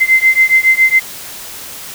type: beating tone pair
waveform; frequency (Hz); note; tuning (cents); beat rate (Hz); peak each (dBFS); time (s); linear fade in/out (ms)
sine; 2070 / 2077.2; C7 / C7; -19 / -13; 7.2; -10; 0-1; 20
effects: white hiss -29 dBFS RMS until 1.94 s